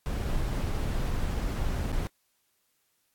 brown noise with dropouts, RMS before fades -29 dBFS, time 0.06-2.07 s, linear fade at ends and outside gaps 0 ms, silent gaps 1.918-1.927 s, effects white hiss -73 dBFS RMS until 3.14 s + AAC 64 kbps

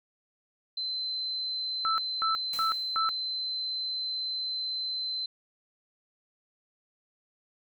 sine tone, 4069 Hz, C8, 49 cents flat, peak -30 dBFS, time 0.77-5.26 s, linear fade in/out 5 ms
sine tone bursts, 1318.5 Hz, E6, in tune, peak -25 dBFS, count 4, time 1.85-3.09 s, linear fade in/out 0 ms, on 130 ms, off 240 ms
white noise with exponential decay, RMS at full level -41 dBFS, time 2.53-3.18 s, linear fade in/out 2 ms, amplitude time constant 140 ms
effects none

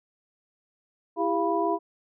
sine tone cluster, 332.4 / 399.3 / 689 / 984 Hz, E4 / G4 / F5 / B5, +15 / +32 / -24 / -7 cents, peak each -28 dBFS, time 1.16-1.79 s, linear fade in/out 50 ms, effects none

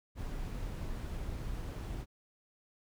brown noise, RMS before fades -39 dBFS, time 0.15-2.06 s, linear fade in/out 50 ms, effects none

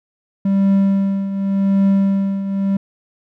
triangle tone with tremolo, 196 Hz, G3, in tune, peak -8 dBFS, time 0.45-2.77 s, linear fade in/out 5 ms, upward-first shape triangle, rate 0.88 Hz, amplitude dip 70%, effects none

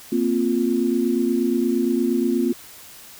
sine chord, Bb suspended second, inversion none, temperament equal, 233.1 / 261.6 / 349.2 Hz, Bb3 / C4 / F4, 0 / 0 / 0 cents, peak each -22 dBFS, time 0.12-2.53 s, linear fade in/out 5 ms, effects white hiss -43 dBFS RMS until 3.19 s

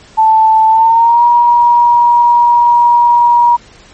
sine tone with pitch glide, 880 to 954.1 Hz, A5 to A#5, 0 to +40 cents, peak -4 dBFS, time 0.17-3.57 s, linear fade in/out 20 ms, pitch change +140 cents, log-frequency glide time 0.68-1.24 s, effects pink hiss -40 dBFS RMS until 3.93 s + MP3 32 kbps

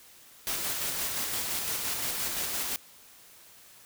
white noise with tremolo, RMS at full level -31 dBFS, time 0.47-2.76 s, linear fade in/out 0 ms, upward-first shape square, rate 5.8 Hz, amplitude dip 25%, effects white hiss -54 dBFS RMS until 3.85 s

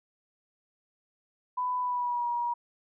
sine tone with pitch glide, 997 to 955.8 Hz, B5 to A#5, +16 to +43 cents, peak -27 dBFS, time 1.57-2.54 s, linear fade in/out 10 ms, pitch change -73 cents, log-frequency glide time 1.8-2.27 s, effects none

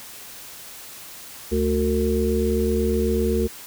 harmonic tone with a mistuned harmonic, 73.42 Hz, D2, in tune, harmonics 1 / 3 / 5 / 6, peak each -24 / -24 / -24 / -24 dBFS, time 1.51-3.48 s, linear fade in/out 20 ms, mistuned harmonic 6, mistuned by +56 cents, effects white hiss -40 dBFS RMS until 3.66 s

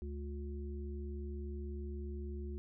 harmonic tone, 71.7 Hz, D2, 41 cents flat, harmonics 1 / 3 / 5, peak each -40 / -49 / -48 dBFS, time 0.02-2.58 s, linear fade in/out 0 ms, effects none

